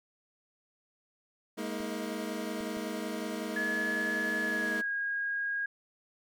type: chord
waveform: 25% pulse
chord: Ab suspended second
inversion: none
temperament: equal with one note detuned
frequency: 207.7 / 233.1 / 316.9 Hz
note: Ab3 / Bb3 / Eb4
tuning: 0 / 0 / +32 cents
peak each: -35 dBFS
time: 1.57-4.82 s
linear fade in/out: 20 ms
type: clicks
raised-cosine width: 3 ms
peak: -38 dBFS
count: 3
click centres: 1.804 / 2.607 / 2.77 s
type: tone with pitch glide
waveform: sine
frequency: 1700 to 1634.5 Hz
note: G#6 to G#6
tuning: +40 to -28 cents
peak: -30 dBFS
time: 3.56-5.66 s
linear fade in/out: 5 ms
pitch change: -68 cents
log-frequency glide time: 4.45-4.9 s
effects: none